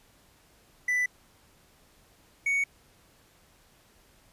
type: tone pair in turn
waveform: triangle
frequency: 1987 / 2230 Hz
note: B6 / C#7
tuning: +10 / +10 cents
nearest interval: major second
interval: 200 cents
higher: second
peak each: -22 dBFS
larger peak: neither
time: 0.88-1.06 / 2.46-2.64 s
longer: neither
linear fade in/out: 5 ms
effects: pink hiss -61 dBFS RMS until 4.32 s + resampled to 32000 Hz